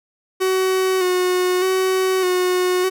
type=tone with vibrato; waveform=45% pulse; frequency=370 Hz; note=F#4; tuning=in tune; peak=-16 dBFS; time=0.4-2.9 s; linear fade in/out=20 ms; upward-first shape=square; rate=0.82 Hz; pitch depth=28 cents each way; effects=none